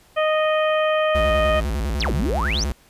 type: harmonic tone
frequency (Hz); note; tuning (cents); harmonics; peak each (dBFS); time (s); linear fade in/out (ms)
620; D#5; -6; 1 / 2 / 3 / 4 / 5; -18 / -24 / -28 / -30 / -32; 0.16-1.61; 20
type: tone with vibrato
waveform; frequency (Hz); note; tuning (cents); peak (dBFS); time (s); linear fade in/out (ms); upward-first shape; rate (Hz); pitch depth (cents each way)
square; 62.4; B1; +19; -22; 1.15-2.72; 0; square; 10; 260
type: exponential two-way sweep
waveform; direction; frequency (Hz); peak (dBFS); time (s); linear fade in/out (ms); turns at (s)
sine; down then up; 6380 to 118.7 to 6380; -22; 2-2.64; 5; 2.14
effects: pink hiss -54 dBFS RMS until 2.89 s + resampled to 32000 Hz